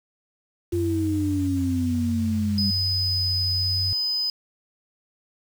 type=exponential sweep; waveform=sine; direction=down; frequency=349.2 to 196 Hz; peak=-22 dBFS; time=0.72-2.71 s; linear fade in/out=10 ms
type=tone with vibrato; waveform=sine; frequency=92.5 Hz; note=F#2; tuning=in tune; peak=-25 dBFS; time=0.73-3.93 s; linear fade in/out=0 ms; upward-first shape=sine; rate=0.66 Hz; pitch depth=23 cents each way
type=tone; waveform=sine; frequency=5010 Hz; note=D#8; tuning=11 cents sharp; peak=-22 dBFS; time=2.58-4.3 s; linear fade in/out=2 ms
effects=tanh soft clip ceiling -10 dBFS + 7-bit